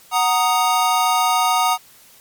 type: chord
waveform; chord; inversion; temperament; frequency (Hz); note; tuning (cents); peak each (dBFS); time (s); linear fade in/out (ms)
square; D# minor; first; equal; 740 / 932.3 / 1244.5; F#5 / A#5 / D#6; 0 / 0 / 0; -20; 0.11-1.78; 50
effects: white hiss -48 dBFS RMS until 2.2 s + MP3 96 kbps